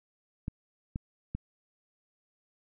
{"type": "clicks", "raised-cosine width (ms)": 5, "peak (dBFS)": -21, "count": 3, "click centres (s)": [0.481, 0.959, 1.35], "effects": []}